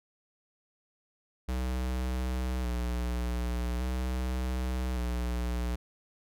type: tone with vibrato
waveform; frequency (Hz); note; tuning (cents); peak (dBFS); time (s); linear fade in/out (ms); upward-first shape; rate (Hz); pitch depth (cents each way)
square; 61.74; B1; 0; -30; 1.48-5.76; 10; square; 0.43; 39
effects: none